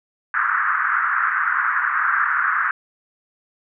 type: band-pass noise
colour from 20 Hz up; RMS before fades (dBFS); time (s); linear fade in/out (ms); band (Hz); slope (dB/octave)
pink; -20; 0.34-2.71; 2; 1200 to 1700; 48
effects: none